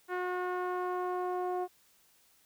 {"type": "tone with low-pass filter sweep", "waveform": "sawtooth", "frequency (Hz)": 362.1, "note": "F#4", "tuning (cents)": -37, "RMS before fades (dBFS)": -34, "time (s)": [0.08, 1.68], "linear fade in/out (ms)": 50, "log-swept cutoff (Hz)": [1600, 800], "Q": 2.1, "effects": ["white hiss -66 dBFS RMS until 2.45 s"]}